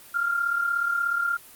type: tone pair together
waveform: sine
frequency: 1363.3 / 1400 Hz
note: F6 / F6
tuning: -42 / +4 cents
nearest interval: unison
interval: 46 cents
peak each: -30 / -23 dBFS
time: 0.14-1.37 s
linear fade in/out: 10 ms
effects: white hiss -48 dBFS RMS until 1.55 s + Opus 32 kbps